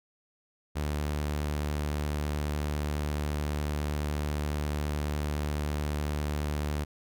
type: tone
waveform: sawtooth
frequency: 74.2 Hz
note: D2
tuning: 18 cents sharp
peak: -25 dBFS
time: 0.75-6.85 s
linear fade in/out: 20 ms
effects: none